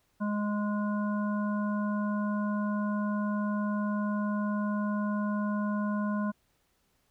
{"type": "harmonic tone", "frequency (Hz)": 207.7, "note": "G#3", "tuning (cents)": 0, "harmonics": [1, 3, 5, 7], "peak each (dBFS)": [-28, -39, -38, -42], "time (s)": [0.2, 6.32], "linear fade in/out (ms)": 20, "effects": ["pink hiss -72 dBFS RMS until 7.1 s"]}